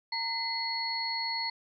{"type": "tone cluster", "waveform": "sine", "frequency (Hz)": [920, 2040, 4351], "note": ["A#5", "C7", "C#8"], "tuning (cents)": [-23, -44, -33], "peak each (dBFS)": [-36, -37, -32], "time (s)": [0.12, 1.5], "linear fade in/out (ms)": 5, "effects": []}